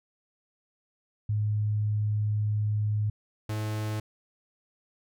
sine / 45% pulse tone pair in turn, 105.6 / 107.32 Hz, G#2 / A2, +29 / -43 cents, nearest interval unison, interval 28 cents, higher second, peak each -24 / -29 dBFS, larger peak first, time 1.29-3.1 / 3.49-4 s, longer first, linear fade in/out 5 ms, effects none

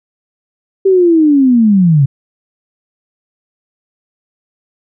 sine linear sweep, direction down, 392 to 130.81 Hz, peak -5 dBFS, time 0.85-2.06 s, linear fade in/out 10 ms, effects none

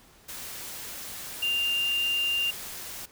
sine tone in noise, 2794 Hz, F7, in tune, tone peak -24 dBFS, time 1.42-2.51 s, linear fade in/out 10 ms, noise white, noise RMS -39 dBFS, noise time 0.28-3.06 s, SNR +12 dB, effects pink hiss -56 dBFS RMS until 3.11 s

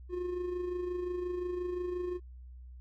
triangle tone with amplitude modulation, 357.5 Hz, F4, 41 cents sharp, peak -29 dBFS, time 0.09-2.2 s, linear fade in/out 50 ms, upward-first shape sine, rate 25.7 Hz, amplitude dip 45%, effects added 62 Hz sine -46 dBFS peak until 2.8 s

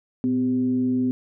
sine tone with frequency modulation, 253.6 Hz, B3, 46 cents sharp, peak -19 dBFS, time 0.24-1.11 s, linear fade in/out 0 ms, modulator 140 Hz, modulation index 0.37, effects none

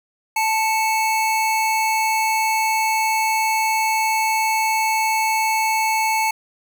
square tone pair together, 880 / 2217 Hz, A5 / C#7, 0 / 0 cents, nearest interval octave + major third, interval 1600 cents, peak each -19 / -24 dBFS, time 0.36-6.31 s, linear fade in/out 5 ms, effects none

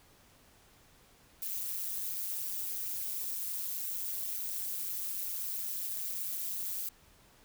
violet noise with amplitude modulation, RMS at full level -33 dBFS, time 1.42-6.89 s, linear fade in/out 2 ms, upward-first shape sine, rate 192 Hz, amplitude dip 90%, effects pink hiss -62 dBFS RMS until 7.44 s

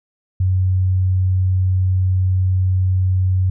sine tone, 93 Hz, F#2, 9 cents sharp, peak -13 dBFS, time 0.4-3.5 s, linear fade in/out 5 ms, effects none

